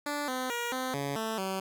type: tone with pitch steps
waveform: 10% pulse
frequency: 291.7 / 256.1 / 475.8 / 257.7 / 140.8 / 221.7 / 190.9 Hz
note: D4 / C4 / A#4 / C4 / C#3 / A3 / G3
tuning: -12 / -37 / +35 / -26 / +27 / +13 / -46 cents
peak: -23 dBFS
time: 0.06-1.6 s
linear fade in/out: 5 ms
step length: 220 ms
effects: none